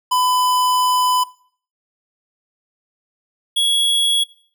square tone pair in turn, 1003 / 3341 Hz, B5 / G#7, +26 / +10 cents, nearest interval octave + major sixth, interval 2084 cents, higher second, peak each -15 / -15 dBFS, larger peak neither, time 0.11-1.24 / 3.56-4.24 s, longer first, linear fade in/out 10 ms, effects noise-tail reverb RT60 0.5 s tail -20 dB re dry

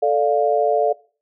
sine chord, D minor, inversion second, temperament equal with one note detuned, 440 / 587.3 / 700.9 Hz, A4 / D5 / F5, 0 / 0 / +6 cents, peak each -19 dBFS, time 0.02-0.93 s, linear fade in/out 10 ms, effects noise-tail reverb RT60 0.4 s tail -22 dB re dry

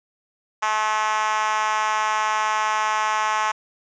5% pulse tone with high-pass filter, 215.2 Hz, A3, 38 cents flat, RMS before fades -22 dBFS, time 0.62-3.52 s, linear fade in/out 10 ms, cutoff 940 Hz, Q 4.2, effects resampled to 16000 Hz + 8-bit

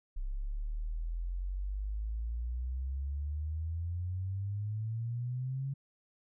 sine exponential sweep, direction up, 32.7 to 138.59 Hz, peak -33 dBFS, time 0.16-5.74 s, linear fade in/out 10 ms, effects none

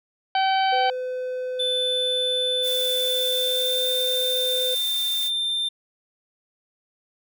harmonic tone, 768 Hz, G5, 36 cents flat, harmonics 1 / 2 / 3 / 4 / 5 / 6, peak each -19 / -29 / -32 / -29 / -38 / -35 dBFS, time 0.35-0.9 s, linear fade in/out 2 ms
triangle tone, 507 Hz, B4, 45 cents sharp, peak -24 dBFS, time 0.72-4.75 s, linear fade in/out 10 ms
triangle tone with pitch glide, 3520 to 3586 Hz, A7 to A7, 0 to +32 cents, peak -21 dBFS, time 1.59-5.69 s, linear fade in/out 10 ms, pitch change +32 cents, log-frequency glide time 3.03-3.95 s
blue noise, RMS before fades -33 dBFS, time 2.62-5.31 s, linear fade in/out 50 ms
effects none

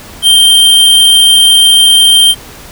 square tone, 3157 Hz, G7, 12 cents sharp, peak -3 dBFS, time 0.22-2.35 s, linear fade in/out 50 ms, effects pink hiss -31 dBFS RMS until 2.71 s

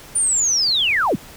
sine linear sweep, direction down, 9397 to 98 Hz, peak -15 dBFS, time 0.15-1.16 s, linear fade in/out 10 ms, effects pink hiss -41 dBFS RMS until 1.36 s

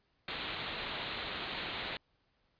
white low-pass noise, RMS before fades -40 dBFS, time 0.28-1.97 s, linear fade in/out 2 ms, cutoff 4200 Hz, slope 96 dB/octave, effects pink hiss -75 dBFS RMS until 2.59 s + resampled to 11025 Hz

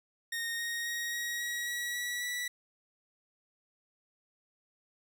sawtooth tone with pitch steps, 1853 / 1867 / 1881 / 1895.2 / 1909.5 / 1923.9 / 1938.4 / 1953 Hz, A#6 / A#6 / A#6 / A#6 / A#6 / B6 / B6 / B6, -11 / +2 / +15 / +28 / +41 / -46 / -33 / -20 cents, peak -30 dBFS, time 0.32-2.48 s, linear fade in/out 5 ms, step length 270 ms, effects none

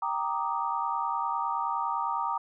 sine chord, Eb major seventh, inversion first, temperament equal, 784 / 932.3 / 1174.7 / 1244.5 Hz, G5 / Bb5 / D6 / Eb6, 0 / 0 / 0 / 0 cents, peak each -35 / -30 / -33 / -35 dBFS, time 0.02-2.38 s, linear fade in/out 5 ms, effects none

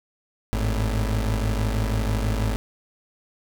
30% pulse tone pair together, 51.91 / 110 Hz, G#1 / A2, 0 / 0 cents, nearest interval octave + minor second, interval 1300 cents, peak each -20 / -24 dBFS, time 0.53-2.56 s, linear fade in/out 0 ms, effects none

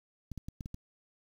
clicks, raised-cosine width 5 ms, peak -28 dBFS, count 6, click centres 0.317 / 0.377 / 0.485 / 0.608 / 0.659 / 0.744 s, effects 9-bit

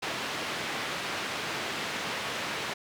white band-pass noise, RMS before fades -34 dBFS, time 0.02-2.74 s, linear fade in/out 10 ms, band 130 to 2900 Hz, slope 12 dB/octave, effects none

